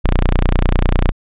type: tone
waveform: sawtooth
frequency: 29.97 Hz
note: A#0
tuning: 49 cents sharp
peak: -7 dBFS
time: 0.04-1.12 s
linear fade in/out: 10 ms
effects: resampled to 8000 Hz

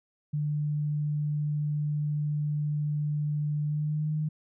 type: tone with pitch glide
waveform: sine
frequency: 148.8 to 153.43 Hz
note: D3 to D#3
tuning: +23 to -24 cents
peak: -26 dBFS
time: 0.33-4.29 s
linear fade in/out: 10 ms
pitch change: +53 cents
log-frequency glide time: 3.65-4.12 s
effects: none

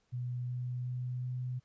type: tone with pitch steps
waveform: sine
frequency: 123.47 / 124.26 / 125.05 / 125.85 Hz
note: B2 / B2 / B2 / B2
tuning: 0 / +11 / +22 / +33 cents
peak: -34 dBFS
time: 0.12-1.6 s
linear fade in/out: 20 ms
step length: 370 ms
effects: pink hiss -75 dBFS RMS until 1.64 s + resampled to 16000 Hz

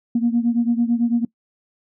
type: beating tone pair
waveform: sine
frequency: 233.1 / 242.1 Hz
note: A#3 / B3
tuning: 0 / -34 cents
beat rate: 9 Hz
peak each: -17 / -20 dBFS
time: 0.15-1.25 s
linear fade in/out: 5 ms
effects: noise-tail reverb RT60 0.1 s tail -23 dB re dry + tanh soft clip ceiling -9 dBFS

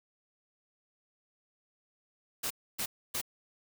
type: noise bursts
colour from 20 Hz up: white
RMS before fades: -34 dBFS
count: 3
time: 2.43-3.215 s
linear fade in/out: 10 ms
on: 75 ms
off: 280 ms
effects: none

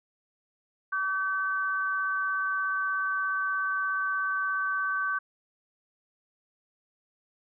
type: tone pair together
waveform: sine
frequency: 1149.2 / 1534 Hz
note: D6 / G6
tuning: -38 / -38 cents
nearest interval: perfect fourth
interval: 500 cents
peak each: -30 / -28 dBFS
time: 0.92-5.19 s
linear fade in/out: 10 ms
effects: none

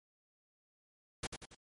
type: noise with echo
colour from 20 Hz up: pink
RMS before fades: -38 dBFS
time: 1.23-1.27 s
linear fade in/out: 5 ms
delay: 93 ms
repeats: 3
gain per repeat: -6 dB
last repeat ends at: 1.549 s
effects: MP3 48 kbps

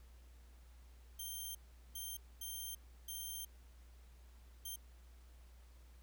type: tone bursts at uneven times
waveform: 5% pulse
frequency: 3158 Hz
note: G7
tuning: 12 cents sharp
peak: -35 dBFS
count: 5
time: 1.19-1.55 / 1.95-2.17 / 2.41-2.75 / 3.08-3.45 / 4.65-4.76 s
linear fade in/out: 5 ms
effects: added 60 Hz sine -57 dBFS peak until 6.02 s + pink hiss -70 dBFS RMS until 6.02 s

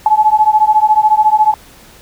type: beating tone pair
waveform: sine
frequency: 851 / 865 Hz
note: G#5 / A5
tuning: +42 / -30 cents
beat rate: 14 Hz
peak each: -10 dBFS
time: 0.06-1.54 s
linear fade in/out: 2 ms
effects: pink hiss -41 dBFS RMS until 2.01 s

